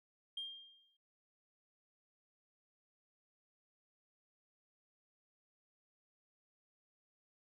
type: tone with exponential decay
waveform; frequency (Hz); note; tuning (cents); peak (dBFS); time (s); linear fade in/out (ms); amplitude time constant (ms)
sine; 3204; G7; +37; -37; 0.37-0.97; 5; 130
effects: noise-tail reverb RT60 0.5 s tail -26 dB re dry + tanh soft clip ceiling -35 dBFS